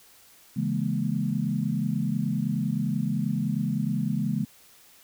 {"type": "chord", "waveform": "sine", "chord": "A# half-diminished seventh", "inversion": "first", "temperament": "equal with one note detuned", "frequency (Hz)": [138.59, 164.81, 207.7, 237.6], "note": ["C#3", "E3", "G#3", "A#3"], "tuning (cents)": [0, 0, 0, 33], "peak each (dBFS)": [-30, -30, -28, -31], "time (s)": [0.56, 4.45], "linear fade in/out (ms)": 10, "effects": ["white hiss -55 dBFS RMS until 5.03 s"]}